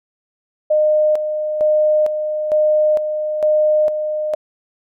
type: tone with tremolo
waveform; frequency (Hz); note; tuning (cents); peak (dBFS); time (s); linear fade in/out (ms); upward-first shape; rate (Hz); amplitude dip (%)
sine; 611; D#5; -32; -11; 0.7-4.35; 10; square; 1.1; 55
effects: none